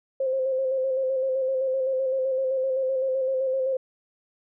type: tone with vibrato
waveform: sine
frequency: 526 Hz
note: C5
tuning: 9 cents sharp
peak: -22 dBFS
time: 0.2-3.77 s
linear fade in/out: 5 ms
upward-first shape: square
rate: 7.8 Hz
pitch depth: 28 cents each way
effects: none